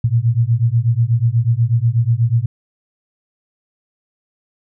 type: beating tone pair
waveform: sine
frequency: 112.8 / 121 Hz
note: A2 / B2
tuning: +44 / -35 cents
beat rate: 8.2 Hz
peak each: -15 dBFS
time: 0.04-2.46 s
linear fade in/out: 5 ms
effects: none